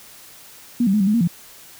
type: tone with pitch steps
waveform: sine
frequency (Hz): 240.4 / 193.5 / 212.4 / 191.5 / 210.8 / 234.4 / 172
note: B3 / G3 / G#3 / G3 / G#3 / A#3 / F3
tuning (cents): -46 / -22 / +39 / -40 / +26 / +10 / -26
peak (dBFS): -14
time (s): 0.8-1.276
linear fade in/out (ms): 5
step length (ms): 68
effects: white hiss -44 dBFS RMS until 1.79 s